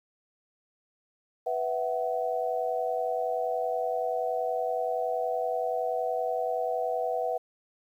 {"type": "chord", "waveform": "sine", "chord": "B suspended fourth", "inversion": "none", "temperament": "equal with one note detuned", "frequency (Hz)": [493.9, 659.3, 749.9], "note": ["B4", "E5", "F#5"], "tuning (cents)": [0, 0, 23], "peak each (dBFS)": -31, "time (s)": [1.46, 7.38], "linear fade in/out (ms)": 10, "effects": ["10-bit"]}